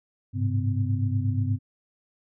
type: tone cluster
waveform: sine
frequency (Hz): 101.3 / 109.7 / 132.5 / 254.3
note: G#2 / A2 / C3 / C4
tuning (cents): -43 / -5 / +22 / -49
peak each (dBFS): -24 / -30 / -31 / -32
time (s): 0.33-1.59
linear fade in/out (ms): 50
effects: none